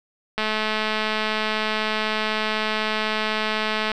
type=click train; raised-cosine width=0.3 ms; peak=-8 dBFS; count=765; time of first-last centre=0.38-3.917 s; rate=216 Hz; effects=none